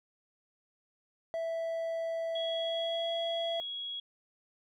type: tone with pitch glide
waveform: triangle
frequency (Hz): 659.3 to 670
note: E5 to E5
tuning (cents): 0 to +28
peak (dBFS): -30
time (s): 1.34-3.6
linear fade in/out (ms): 0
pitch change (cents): +28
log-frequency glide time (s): 2.55-3.09
type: tone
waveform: sine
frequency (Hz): 3322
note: G#7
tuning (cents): 0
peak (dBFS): -36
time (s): 2.35-4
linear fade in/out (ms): 5
effects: none